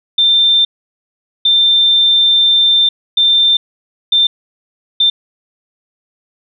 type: tone bursts at uneven times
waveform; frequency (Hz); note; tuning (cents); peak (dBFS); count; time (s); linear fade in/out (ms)
sine; 3580; A7; +29; -7; 5; 0.18-0.65 / 1.45-2.89 / 3.17-3.57 / 4.12-4.27 / 5-5.1; 5
effects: none